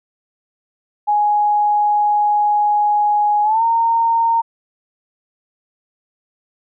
sine tone with pitch glide, 833 to 918.9 Hz, G#5 to A#5, +5 to -25 cents, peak -12 dBFS, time 1.07-4.42 s, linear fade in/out 20 ms, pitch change +170 cents, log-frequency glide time 3.43-3.63 s, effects none

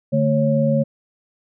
sine tone cluster, 146.5 / 222.5 / 549 Hz, D3 / A3 / C#5, -4 / +20 / -17 cents, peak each -19 dBFS, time 0.12-0.84 s, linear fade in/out 20 ms, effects none

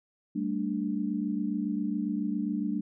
sine chord, G suspended second, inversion none, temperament equal with one note detuned, 196 / 223.3 / 293.7 Hz, G3 / A3 / D4, 0 / +26 / 0 cents, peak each -32 dBFS, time 0.35-2.81 s, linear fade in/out 10 ms, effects none

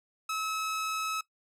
sawtooth tone, 1291 Hz, E6, 37 cents flat, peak -27 dBFS, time 0.29-1.21 s, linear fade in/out 5 ms, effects noise-tail reverb RT60 0.1 s tail -19 dB re dry + low-pass 12000 Hz 12 dB/octave

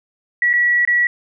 sine tone with dropouts, 1934 Hz, B6, 37 cents flat, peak -12 dBFS, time 0.42-1.07 s, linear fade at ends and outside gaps 2 ms, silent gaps 0.531-0.536 / 0.851-0.875 s, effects none

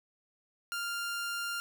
sawtooth tone, 1396.9 Hz, F6, in tune, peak -30 dBFS, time 0.72-1.6 s, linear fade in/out 0 ms, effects none

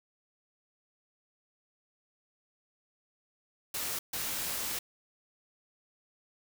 white noise bursts at uneven times, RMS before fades -35 dBFS, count 2, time 3.74-3.99 / 4.13-4.79 s, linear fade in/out 5 ms, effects none

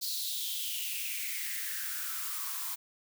blue noise with high-pass filter sweep, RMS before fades -36 dBFS, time 0.01-2.76 s, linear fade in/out 20 ms, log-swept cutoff 4400 to 950 Hz, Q 5.7, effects none

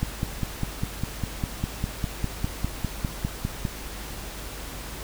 click train, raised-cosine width 5 ms, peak -13 dBFS, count 19, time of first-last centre 0.03-3.652 s, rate 4.97 Hz, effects added 50 Hz sine -38 dBFS peak until 5.03 s + pink hiss -38 dBFS RMS until 5.03 s

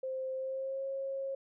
sine tone with pitch glide, 523.3 to 541.8 Hz, C5 to C#5, 0 to -40 cents, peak -34 dBFS, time 0.03-1.35 s, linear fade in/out 5 ms, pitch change +60 cents, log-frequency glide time 0.34-0.85 s, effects none

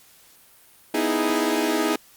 sawtooth chord, E major seventh, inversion second, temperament equal, 246.9 / 311.1 / 329.6 / 415.3 Hz, B3 / D#4 / E4 / G#4, 0 / 0 / 0 / 0 cents, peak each -25 / -20 / -23 / -22 dBFS, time 0.94-1.96 s, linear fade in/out 5 ms, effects white hiss -53 dBFS RMS until 2.16 s + Opus 48 kbps

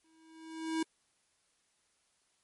square tone with exponential growth, 321.9 Hz, E4, 41 cents flat, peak -29 dBFS, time 0.04-0.83 s, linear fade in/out 5 ms, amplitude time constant 170 ms, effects white hiss -74 dBFS RMS until 2.43 s + MP3 48 kbps

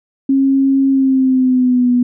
sine tone with pitch glide, 270.9 to 245.6 Hz, C#4 to B3, -40 to -9 cents, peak -9 dBFS, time 0.29-2.03 s, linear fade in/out 5 ms, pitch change -169 cents, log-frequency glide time 0.88-1.91 s, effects none

